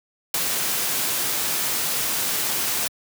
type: noise with ADSR envelope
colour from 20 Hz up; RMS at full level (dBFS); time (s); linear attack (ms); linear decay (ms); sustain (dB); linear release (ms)
white; -19; 0.34-2.88; 3; 14; -5; 8
effects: high-pass 100 Hz 12 dB/octave